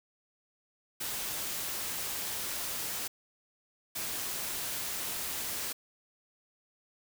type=noise bursts at uneven times; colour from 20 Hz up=white; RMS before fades=-36 dBFS; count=2; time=1-3.08 / 3.95-5.73 s; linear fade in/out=10 ms; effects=none